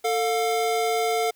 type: tone pair together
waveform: square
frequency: 445.8 / 709.9 Hz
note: A4 / F5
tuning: +23 / +28 cents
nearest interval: minor sixth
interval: 805 cents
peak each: -25 dBFS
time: 0.04-1.31 s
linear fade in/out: 10 ms
effects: white hiss -63 dBFS RMS until 1.35 s